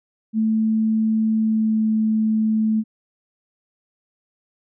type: tone with pitch glide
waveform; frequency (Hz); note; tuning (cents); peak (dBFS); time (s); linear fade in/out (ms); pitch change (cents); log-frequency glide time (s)
sine; 220 to 218.4; A3 to A3; 0 to -13; -16; 0.33-2.84; 50; -13; 1.36-1.85
effects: none